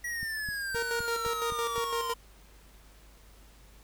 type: exponential sweep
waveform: square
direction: down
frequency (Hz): 1931 to 1015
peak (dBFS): -33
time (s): 0.04-2.14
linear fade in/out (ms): 5
type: click train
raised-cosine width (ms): 5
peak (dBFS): -30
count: 7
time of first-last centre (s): 0.23-1.78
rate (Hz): 3.87
type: tone with tremolo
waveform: sawtooth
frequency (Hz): 466.2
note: A#4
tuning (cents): 0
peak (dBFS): -26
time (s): 0.74-2.14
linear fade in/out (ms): 20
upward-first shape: square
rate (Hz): 5.9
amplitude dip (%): 60
effects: added 50 Hz sine -54 dBFS peak until 3.83 s + pink hiss -59 dBFS RMS until 3.83 s